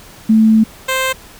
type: tone pair in turn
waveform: sine / 10% pulse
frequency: 220 / 523.3 Hz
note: A3 / C5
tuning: 0 / 0 cents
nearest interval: octave + minor third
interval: 1500 cents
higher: second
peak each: -6 dBFS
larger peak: neither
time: 0.29-0.64 / 0.88-1.13 s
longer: first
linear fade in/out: 10 ms
effects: pink hiss -39 dBFS RMS until 1.39 s